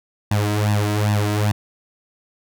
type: tone with flanger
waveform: sawtooth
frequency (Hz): 104.5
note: G#2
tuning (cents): +11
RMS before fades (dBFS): -19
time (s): 0.31-1.52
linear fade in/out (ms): 5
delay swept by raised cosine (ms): 1.1 to 3.1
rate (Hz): 2.5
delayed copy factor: +0.9
effects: none